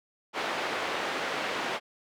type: band-pass noise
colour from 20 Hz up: pink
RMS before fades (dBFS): -32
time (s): 0.33-1.8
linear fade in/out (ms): 50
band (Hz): 460 to 3000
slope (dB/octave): 12
effects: none